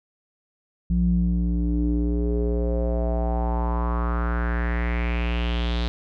square tone with low-pass filter sweep, 59 Hz, A#1, 22 cents sharp, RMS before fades -23 dBFS, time 0.9-5.88 s, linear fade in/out 0 ms, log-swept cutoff 160 to 3900 Hz, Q 4.4, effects none

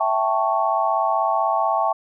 sine chord, A dominant seventh, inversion second, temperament equal, 659.3 / 784 / 880 / 1108.7 Hz, E5 / G5 / A5 / C#6, 0 / 0 / 0 / 0 cents, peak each -23 dBFS, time 0-1.93 s, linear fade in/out 10 ms, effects none

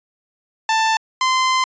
sawtooth tone pair in turn, 886 / 1035.6 Hz, A5 / C6, +12 / -18 cents, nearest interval minor third, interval 270 cents, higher second, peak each -11 dBFS, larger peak neither, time 0.69-0.97 / 1.21-1.64 s, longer second, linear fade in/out 2 ms, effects resampled to 16000 Hz

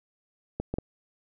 clicks, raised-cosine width 2 ms, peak -16 dBFS, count 3, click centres 0.6 / 0.74 / 0.785 s, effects none

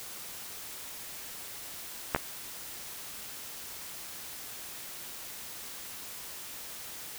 clicks, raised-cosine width 0.5 ms, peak -9 / -15 dBFS, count 2, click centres 2.148 / 2.162 s, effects white hiss -43 dBFS RMS until 7.18 s

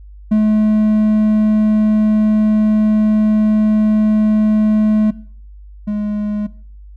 triangle tone pair in turn, 214.4 / 209 Hz, A3 / G#3, -45 / +11 cents, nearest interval unison, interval 44 cents, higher first, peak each -7 / -14 dBFS, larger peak first, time 0.31-5.11 / 5.87-6.47 s, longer first, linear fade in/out 10 ms, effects noise-tail reverb RT60 0.5 s tail -19 dB re dry + added 50 Hz sine -34 dBFS peak until 6.96 s

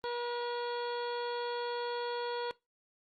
harmonic tone with a mistuned harmonic, 480.6 Hz, B4, 47 cents flat, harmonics 1 / 2 / 3 / 4 / 5 / 6 / 7 / 8 / 9, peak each -36 / -38 / -45 / -51 / -54 / -56 / -47 / -55 / -49 dBFS, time 0.04-2.51 s, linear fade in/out 0 ms, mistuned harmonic 6, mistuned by -56 cents, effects noise-tail reverb RT60 0.2 s tail -20 dB re dry + Opus 24 kbps

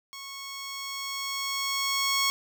10% pulse tone with level ramp, 1100 Hz, C#6, 14 cents flat, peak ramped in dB -31 to -14 dBFS, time 0.13-2.3 s, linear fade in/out 0 ms, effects none

